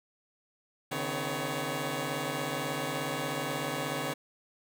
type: tone cluster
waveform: 10% pulse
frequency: 138.2 / 154.8 / 254.1 / 560 Hz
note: C#3 / D#3 / B3 / C#5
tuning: -5 / -9 / +49 / +18 cents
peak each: -29 dBFS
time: 0.91-4.14 s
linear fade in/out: 10 ms
effects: none